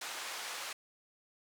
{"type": "band-pass noise", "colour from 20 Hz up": "pink", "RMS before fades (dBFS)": -42, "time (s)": [0.01, 0.73], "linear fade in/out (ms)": 5, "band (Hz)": [910, 9000], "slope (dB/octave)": 12, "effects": []}